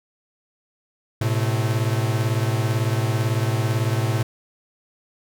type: beating tone pair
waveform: 45% pulse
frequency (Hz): 110 / 128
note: A2 / C3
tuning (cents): 0 / -38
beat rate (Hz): 18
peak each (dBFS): -21 / -24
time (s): 1.21-4.23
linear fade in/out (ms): 5
effects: none